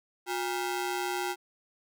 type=ring-modulated tone; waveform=sawtooth; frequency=587.3 Hz; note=D5; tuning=in tune; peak=-23 dBFS; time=0.26-1.36 s; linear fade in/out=50 ms; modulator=227 Hz; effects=none